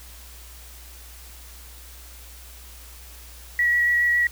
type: tone with vibrato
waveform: sine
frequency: 1925 Hz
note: B6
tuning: 45 cents flat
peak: -17 dBFS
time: 3.59-4.27 s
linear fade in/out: 2 ms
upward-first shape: square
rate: 7.2 Hz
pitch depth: 9 cents each way
effects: added 60 Hz sine -43 dBFS peak until 4.31 s + white hiss -46 dBFS RMS until 4.31 s